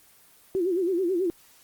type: tone with vibrato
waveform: sine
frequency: 361.3 Hz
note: F#4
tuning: 41 cents flat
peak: -22 dBFS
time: 0.55-1.3 s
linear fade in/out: 0 ms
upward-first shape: sine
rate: 9.2 Hz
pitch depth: 130 cents each way
effects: white hiss -56 dBFS RMS until 1.63 s + Opus 24 kbps